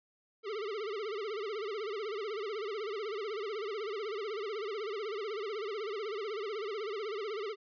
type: tone with vibrato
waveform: square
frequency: 420 Hz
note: G#4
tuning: 19 cents sharp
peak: -36 dBFS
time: 0.43-7.56 s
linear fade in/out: 50 ms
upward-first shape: sine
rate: 16 Hz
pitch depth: 140 cents each way
effects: resampled to 11025 Hz